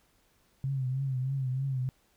sine tone with vibrato, 132.3 Hz, C3, 20 cents sharp, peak -28 dBFS, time 0.64-1.89 s, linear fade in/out 0 ms, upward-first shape triangle, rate 3.2 Hz, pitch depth 83 cents each way, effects pink hiss -68 dBFS RMS until 2.16 s

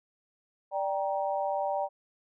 sine chord, G minor, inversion second, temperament just, 588 / 784 / 940.8 Hz, D5 / G5 / Bb5, +2 / 0 / +16 cents, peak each -31 / -31 / -35 dBFS, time 0.71-1.89 s, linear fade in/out 50 ms, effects none

